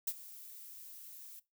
violet noise with ADSR envelope, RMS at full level -33 dBFS, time 0.07-1.4 s, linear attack 6 ms, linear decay 52 ms, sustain -18 dB, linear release 13 ms, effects noise-tail reverb RT60 0.2 s tail -18 dB re dry

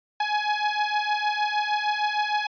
sawtooth beating tone pair, 836 / 842.5 Hz, G#5 / G#5, +11 / +25 cents, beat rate 6.5 Hz, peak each -22 dBFS, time 0.2-2.47 s, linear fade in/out 5 ms, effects resampled to 11025 Hz

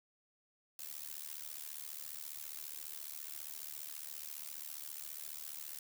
blue noise with amplitude modulation, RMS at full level -42 dBFS, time 0.79-5.79 s, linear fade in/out 2 ms, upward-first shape sine, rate 74.7 Hz, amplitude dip 100%, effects none

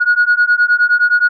sine beating tone pair, 1445 / 1454.6 Hz, F#6 / F#6, -41 / -30 cents, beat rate 9.6 Hz, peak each -11 dBFS, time 0-1.29 s, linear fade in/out 20 ms, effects tanh soft clip ceiling -4 dBFS

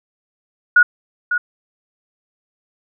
sine tone with echo, 1452 Hz, F#6, 33 cents flat, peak -6 dBFS, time 0.76-0.83 s, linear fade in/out 5 ms, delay 550 ms, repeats 1, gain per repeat -9 dB, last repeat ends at 1.38 s, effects none

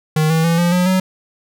square tone with pitch steps, 155.56 / 161.33 / 167.3 / 173.5 / 179.93 / 186.6 Hz, D#3 / E3 / E3 / F3 / F#3 / F#3, 0 / -37 / +26 / -11 / -48 / +15 cents, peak -13 dBFS, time 0.16-1 s, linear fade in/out 5 ms, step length 140 ms, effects none

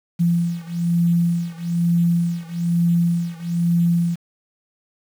sine beating tone pair, 170.6 / 171.7 Hz, F3 / F3, -40 / -29 cents, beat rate 1.1 Hz, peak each -19 / -20 dBFS, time 0.19-4.16 s, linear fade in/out 20 ms, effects 7-bit

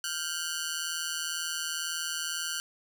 10% pulse ring-modulated tone, 1480 Hz, F#6, in tune, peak -20 dBFS, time 0.04-2.6 s, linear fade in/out 0 ms, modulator 81 Hz, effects none

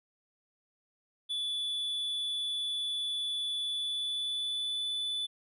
triangle tone with pitch glide, 3455 to 3485 Hz, A7 to A7, -32 to -17 cents, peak -30 dBFS, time 1.29-5.27 s, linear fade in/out 20 ms, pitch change +15 cents, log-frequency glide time 3.61-4.86 s, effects resampled to 32000 Hz

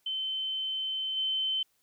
sine tone with level steps, 3075 Hz, G7, 34 cents flat, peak -30 / -27 dBFS, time 0.06-1.63 s, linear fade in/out 5 ms, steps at 1.16 s, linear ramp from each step 20 ms, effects white hiss -72 dBFS RMS until 1.82 s

